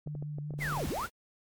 sine tone with vibrato, 147.6 Hz, D3, 9 cents sharp, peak -35 dBFS, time 0.06-0.88 s, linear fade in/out 5 ms, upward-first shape sine, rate 5.3 Hz, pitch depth 24 cents each way
clicks, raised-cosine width 2 ms, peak -30 dBFS, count 9, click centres 0.074 / 0.152 / 0.225 / 0.385 / 0.507 / 0.538 / 0.59 / 0.724 / 0.773 s
pink noise, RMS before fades -41 dBFS, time 0.58-1.1 s, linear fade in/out 50 ms
sine linear two-way sweep, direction down then up, 2217 to 31.12 to 1557 Hz, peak -32 dBFS, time 0.6-1.07 s, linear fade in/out 20 ms, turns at 0.88 s
effects MP3 96 kbps

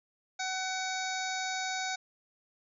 harmonic tone, 752 Hz, F#5, 28 cents sharp, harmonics 1 / 2 / 3 / 5 / 6 / 7 / 8 / 9, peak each -36 / -38 / -40 / -41 / -44 / -46 / -43 / -44 dBFS, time 0.39-1.96 s, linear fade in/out 10 ms, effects none

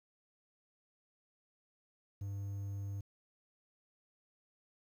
triangle tone with quantisation, 99.5 Hz, G2, 26 cents sharp, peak -36 dBFS, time 2.21-3.01 s, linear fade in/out 5 ms, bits 11, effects none

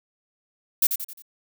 violet noise with echo, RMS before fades -18 dBFS, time 0.82-0.87 s, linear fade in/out 5 ms, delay 88 ms, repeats 4, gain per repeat -7 dB, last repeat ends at 1.222 s, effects none

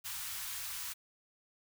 white band-stop noise, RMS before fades -41 dBFS, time 0.04-0.94 s, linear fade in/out 20 ms, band 120 to 960 Hz, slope 24 dB/octave, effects none

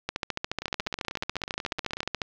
two click trains, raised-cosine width 0.2 ms, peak -10 / -16 dBFS, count 31 / 24, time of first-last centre 0.09-2.218 / 0.62-2.031 s, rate 14.1 / 16.3 Hz, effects low-pass 5000 Hz 12 dB/octave + 8-bit

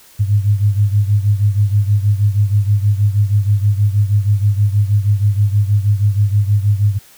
sine beating tone pair, 101.1 / 107.4 Hz, G#2 / A2, -46 / -41 cents, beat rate 6.3 Hz, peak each -12 / -16 dBFS, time 0.19-6.99 s, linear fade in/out 20 ms, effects white hiss -45 dBFS RMS until 7.17 s

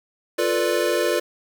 square chord, B half-diminished seventh, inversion second, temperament equal, 349.2 / 440 / 493.9 / 587.3 Hz, F4 / A4 / B4 / D5, 0 / 0 / 0 / 0 cents, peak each -25 / -27 / -25 / -25 dBFS, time 0.38-1.2 s, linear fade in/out 10 ms, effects 8-bit

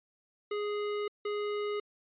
square tone bursts at uneven times, 415.3 Hz, G#4, in tune, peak -32 dBFS, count 2, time 0.51-1.08 / 1.25-1.8 s, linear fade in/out 5 ms, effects resampled to 8000 Hz

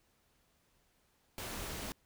pink noise, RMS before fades -42 dBFS, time 1.38-1.92 s, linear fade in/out 0 ms, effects pink hiss -73 dBFS RMS until 2.05 s

